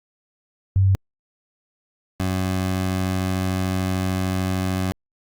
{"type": "tone pair in turn", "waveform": ["sine", "20% pulse"], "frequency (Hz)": [96.2, 93.41], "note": ["G2", "F#2"], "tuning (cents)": [-32, 17], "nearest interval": "minor second", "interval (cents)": 51, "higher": "first", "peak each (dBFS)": [-13, -16], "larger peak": "first", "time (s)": [[0.76, 0.95], [2.2, 4.92]], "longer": "second", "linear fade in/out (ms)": 0, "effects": ["Opus 48 kbps"]}